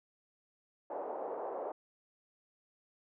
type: band-pass noise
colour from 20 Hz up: pink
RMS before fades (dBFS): -40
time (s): 0.9-1.72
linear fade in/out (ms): 5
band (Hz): 460 to 810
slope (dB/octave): 24
effects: none